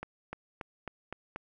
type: accelerating click train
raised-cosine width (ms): 0.5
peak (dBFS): -23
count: 6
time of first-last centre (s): 0.03-1.36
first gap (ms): 300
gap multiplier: 0.94
effects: none